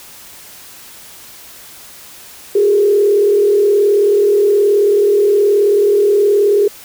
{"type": "tone with frequency modulation", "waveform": "sine", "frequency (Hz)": 408.9, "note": "G#4", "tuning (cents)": -27, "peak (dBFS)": -8, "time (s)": [2.55, 6.68], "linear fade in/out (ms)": 5, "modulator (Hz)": 38.8, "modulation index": 0.68, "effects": ["white hiss -37 dBFS RMS until 6.84 s"]}